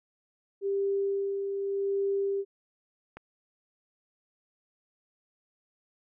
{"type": "tone with tremolo", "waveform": "sine", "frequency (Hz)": 395.7, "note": "G4", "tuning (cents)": 16, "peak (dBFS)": -25, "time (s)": [0.61, 2.45], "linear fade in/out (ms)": 50, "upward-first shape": "sine", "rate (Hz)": 0.85, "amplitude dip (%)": 40}
{"type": "click", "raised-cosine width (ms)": 0.5, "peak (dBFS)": -28, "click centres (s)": 3.17}
{"effects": []}